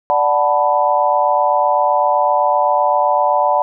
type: chord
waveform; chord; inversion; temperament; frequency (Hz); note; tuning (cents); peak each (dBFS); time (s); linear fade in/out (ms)
sine; B minor seventh; first; equal; 587.3 / 740 / 880 / 987.8; D5 / F#5 / A5 / B5; 0 / 0 / 0 / 0; -17; 0.1-3.62; 0
effects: none